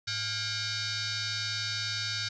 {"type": "tone with frequency modulation", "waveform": "sine", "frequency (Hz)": 105.6, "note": "G#2", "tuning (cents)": 29, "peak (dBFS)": -30, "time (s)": [0.07, 2.29], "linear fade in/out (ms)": 10, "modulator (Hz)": 758, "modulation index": 7.1, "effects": []}